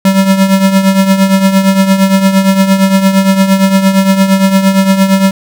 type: tone with tremolo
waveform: square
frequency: 193 Hz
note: G3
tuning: 27 cents flat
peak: -3 dBFS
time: 0.05-5.31 s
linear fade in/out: 2 ms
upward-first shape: triangle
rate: 8.7 Hz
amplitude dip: 70%
effects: none